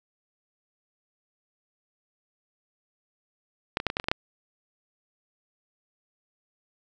clicks, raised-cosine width 0.3 ms, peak -8 / -15 / -8 / -14 / -11 / -13 / -24 / -8 / -6 dBFS, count 9, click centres 3.771 / 3.801 / 3.867 / 3.901 / 3.969 / 3.999 / 4.042 / 4.085 / 4.115 s, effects none

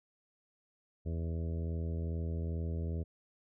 harmonic tone with a mistuned harmonic, 82.41 Hz, E2, in tune, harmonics 1 / 2 / 3 / 4 / 5 / 6 / 7 / 8, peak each -34 / -41 / -47 / -50 / -48 / -52 / -55 / -58 dBFS, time 1.05-3.04 s, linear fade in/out 20 ms, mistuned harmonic 8, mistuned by -17 cents, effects none

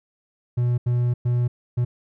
triangle tone bursts at uneven times, 121.8 Hz, B2, 24 cents flat, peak -16 dBFS, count 4, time 0.57-0.78 / 0.86-1.14 / 1.25-1.48 / 1.77-1.85 s, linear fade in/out 10 ms, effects none

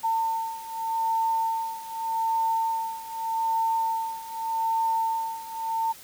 sine beating tone pair, 901 / 901.83 Hz, A5 / A5, +41 / +42 cents, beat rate 0.83 Hz, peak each -29 / -26 dBFS, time 0.03-5.93 s, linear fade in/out 20 ms, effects white hiss -47 dBFS RMS until 6.03 s

